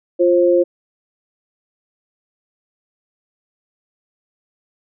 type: tone pair together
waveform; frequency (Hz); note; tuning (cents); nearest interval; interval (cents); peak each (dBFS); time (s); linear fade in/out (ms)
sine; 349.1 / 531; F4 / C5; -1 / +25; perfect fifth; 726; -13; 0.19-0.64; 20
effects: none